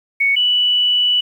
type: tone pair in turn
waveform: sine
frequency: 2222 / 2960 Hz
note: C#7 / F#7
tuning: +4 / 0 cents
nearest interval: perfect fourth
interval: 496 cents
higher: second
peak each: -12 dBFS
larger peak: neither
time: 0.2-0.36 / 0.36-1.21 s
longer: second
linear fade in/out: 10 ms
effects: 8-bit